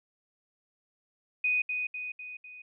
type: tone with echo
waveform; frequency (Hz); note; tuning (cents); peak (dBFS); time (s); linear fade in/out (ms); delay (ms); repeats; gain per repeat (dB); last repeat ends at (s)
sine; 2489; D#7; 0; -24; 1.44-1.62; 5; 250; 4; -5; 2.62
effects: none